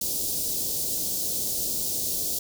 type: band-stop noise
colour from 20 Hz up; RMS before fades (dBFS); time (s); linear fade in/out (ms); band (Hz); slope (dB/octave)
white; -28; 0.01-2.39; 5; 570 to 4300; 24
effects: none